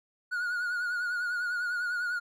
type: tone with vibrato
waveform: triangle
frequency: 1446 Hz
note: F#6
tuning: 40 cents flat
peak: -27 dBFS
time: 0.31-2.2 s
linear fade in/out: 20 ms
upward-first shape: triangle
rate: 10 Hz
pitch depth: 61 cents each way
effects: none